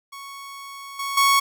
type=tone with level steps; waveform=sawtooth; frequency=1108.7 Hz; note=C#6; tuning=in tune; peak=-32 / -22 / -11 dBFS; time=0.12-1.4 s; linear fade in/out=10 ms; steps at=0.99 / 1.17 s; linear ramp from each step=5 ms; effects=none